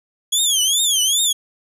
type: tone with vibrato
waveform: 20% pulse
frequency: 3309 Hz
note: G#7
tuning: 7 cents flat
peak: -9 dBFS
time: 0.32-1.33 s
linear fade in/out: 10 ms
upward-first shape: triangle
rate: 2.5 Hz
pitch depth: 210 cents each way
effects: none

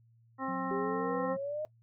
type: harmonic tone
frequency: 265.3 Hz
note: C4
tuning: 24 cents sharp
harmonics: 1 / 2 / 3 / 4 / 5 / 7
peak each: -37 / -42 / -40 / -38 / -42 / -46 dBFS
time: 0.38-1.37 s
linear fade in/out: 50 ms
type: tone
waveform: sine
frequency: 183.1 Hz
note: F#3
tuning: 18 cents flat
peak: -39 dBFS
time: 0.48-1.37 s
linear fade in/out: 5 ms
type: exponential sweep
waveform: sine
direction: up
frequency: 392 to 622.3 Hz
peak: -33 dBFS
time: 0.71-1.65 s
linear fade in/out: 0 ms
effects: noise-tail reverb RT60 0.1 s tail -20 dB re dry + added 115 Hz sine -61 dBFS peak until 1.82 s

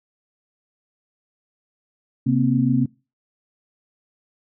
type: tone cluster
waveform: sine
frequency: 132.6 / 235.5 / 262.1 Hz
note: C3 / A#3 / C4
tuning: +23 / +18 / +3 cents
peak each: -20 dBFS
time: 2.26-2.86 s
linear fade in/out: 10 ms
effects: noise-tail reverb RT60 0.3 s tail -23 dB re dry

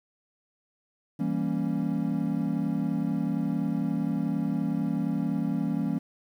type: chord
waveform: triangle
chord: E diminished seventh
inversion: none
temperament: equal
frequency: 164.81 / 196 / 233.1 / 277.2 Hz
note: E3 / G3 / Bb3 / Db4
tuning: 0 / 0 / 0 / 0 cents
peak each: -29 dBFS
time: 1.19-5.99 s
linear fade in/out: 10 ms
effects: 10-bit

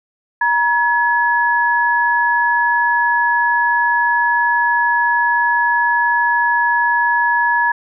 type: tone pair together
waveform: sine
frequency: 950.3 / 1697 Hz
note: A#5 / G#6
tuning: +33 / +37 cents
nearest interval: minor seventh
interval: 1004 cents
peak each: -15 dBFS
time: 0.41-7.72 s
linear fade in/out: 5 ms
effects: none

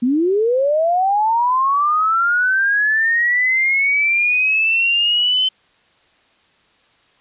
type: linear sweep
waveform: sine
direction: up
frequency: 231.1 to 3072 Hz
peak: -13 dBFS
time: 0.02-5.49 s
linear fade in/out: 10 ms
effects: white hiss -56 dBFS RMS until 7.2 s + resampled to 8000 Hz

